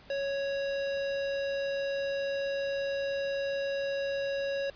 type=tone with notch filter; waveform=square; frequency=554.4 Hz; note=C#5; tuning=in tune; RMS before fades=-32 dBFS; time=0.1-4.7 s; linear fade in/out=2 ms; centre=1100 Hz; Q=1.7; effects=pink hiss -55 dBFS RMS until 4.75 s + resampled to 11025 Hz